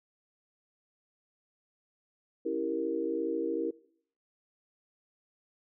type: chord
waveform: sine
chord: C# diminished seventh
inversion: none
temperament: equal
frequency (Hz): 277.2 / 329.6 / 392 / 466.2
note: C#4 / E4 / G4 / Bb4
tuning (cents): 0 / 0 / 0 / 0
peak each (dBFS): -39 / -33 / -37 / -33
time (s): 2.45-3.71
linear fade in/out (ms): 10
effects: noise-tail reverb RT60 0.6 s tail -21 dB re dry